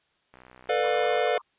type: click train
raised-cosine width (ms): 0.5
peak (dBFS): -34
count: 55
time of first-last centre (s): 0.34-1.196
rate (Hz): 63.1
type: chord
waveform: square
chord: B half-diminished seventh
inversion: third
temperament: just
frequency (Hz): 444.5 / 493.9 / 592.7 / 711.2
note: A4 / B4 / D5 / F5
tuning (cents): +18 / 0 / +16 / +31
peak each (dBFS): -29 / -28 / -29 / -28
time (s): 0.69-1.38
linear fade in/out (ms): 5
type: band-pass noise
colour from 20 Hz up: white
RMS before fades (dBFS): -44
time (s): 0.82-1.42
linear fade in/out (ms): 20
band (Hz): 950 to 1200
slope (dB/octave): 96
effects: white hiss -69 dBFS RMS until 1.58 s + resampled to 8000 Hz